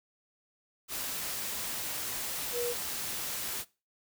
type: tone in noise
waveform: sine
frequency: 481.3 Hz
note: B4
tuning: 45 cents flat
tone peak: -31 dBFS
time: 2.52-2.75 s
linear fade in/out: 50 ms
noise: white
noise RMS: -36 dBFS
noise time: 0.88-3.65 s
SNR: +2 dB
effects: noise-tail reverb RT60 0.3 s tail -21 dB re dry